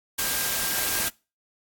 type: tone in noise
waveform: sine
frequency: 1600 Hz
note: G6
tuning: 35 cents sharp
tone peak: -36 dBFS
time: 0.18-1.09 s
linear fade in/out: 10 ms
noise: white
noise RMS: -26 dBFS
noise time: 0.18-1.09 s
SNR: -13 dB
effects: noise-tail reverb RT60 0.3 s tail -23 dB re dry + AAC 64 kbps